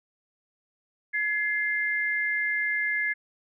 sine tone pair together, 1699.8 / 2092 Hz, G#6 / C7, +40 / -1 cents, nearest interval major third, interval 359 cents, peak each -27 dBFS, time 1.13-3.14 s, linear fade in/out 20 ms, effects none

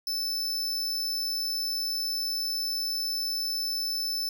45% pulse tone, 5274 Hz, E8, in tune, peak -28 dBFS, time 0.07-4.29 s, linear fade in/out 2 ms, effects none

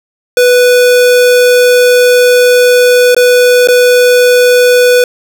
square tone with dropouts, 493.9 Hz, B4, in tune, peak -4 dBFS, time 0.37-5.04 s, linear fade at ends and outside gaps 2 ms, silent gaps 3.147-3.165 / 3.674-3.685 s, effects none

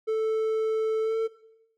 triangle tone with pitch glide, 440 to 447.7 Hz, A4 to A4, 0 to +30 cents, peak -21 dBFS, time 0.07-1.28 s, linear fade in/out 20 ms, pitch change +30 cents, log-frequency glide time 1.02-1.17 s, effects noise-tail reverb RT60 0.8 s tail -17 dB re dry

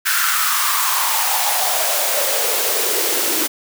white noise with high-pass filter sweep, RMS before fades -18 dBFS, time 0.05-3.48 s, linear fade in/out 20 ms, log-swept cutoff 1500 to 320 Hz, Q 4.7, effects none

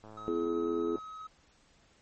click train, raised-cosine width 1 ms, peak -36 dBFS, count 103, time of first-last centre 0.04-0.984 s, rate 108 Hz
triangle tone, 1275 Hz, D#6, 42 cents sharp, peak -40 dBFS, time 0.17-1.27 s, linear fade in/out 5 ms
harmonic tone, 84.4 Hz, E2, 41 cents sharp, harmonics 3 / 4 / 5, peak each -37 / -32 / -32 dBFS, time 0.28-0.96 s, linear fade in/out 0 ms
effects pink hiss -65 dBFS RMS until 2.01 s + MP3 32 kbps

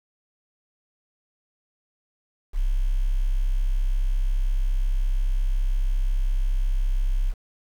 sine tone, 32.79 Hz, C1, 5 cents sharp, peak -18 dBFS, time 2.53-7.34 s, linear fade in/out 50 ms, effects tanh soft clip ceiling -15 dBFS + 8-bit

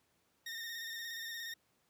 20% pulse tone with vibrato, 1836 Hz, A#6, 27 cents flat, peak -36 dBFS, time 0.46-1.54 s, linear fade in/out 5 ms, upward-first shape square, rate 17 Hz, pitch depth 28 cents each way, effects pink hiss -75 dBFS RMS until 1.89 s + high-pass 100 Hz 12 dB/octave

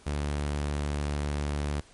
sawtooth tone, 72.9 Hz, D2, 12 cents flat, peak -24 dBFS, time 0.06-1.81 s, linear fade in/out 10 ms, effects pink hiss -56 dBFS RMS until 1.93 s + MP3 48 kbps

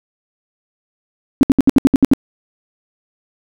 sine tone bursts, 269.8 Hz, C#4, 47 cents flat, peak -4 dBFS, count 9, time 1.41-2.135 s, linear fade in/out 0 ms, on 21 ms, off 67 ms, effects none

